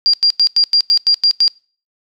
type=tone bursts; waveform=sine; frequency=4774 Hz; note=D8; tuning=28 cents sharp; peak=-8 dBFS; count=9; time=0.06-1.479 s; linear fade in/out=0 ms; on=75 ms; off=93 ms; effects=noise-tail reverb RT60 0.4 s tail -24 dB re dry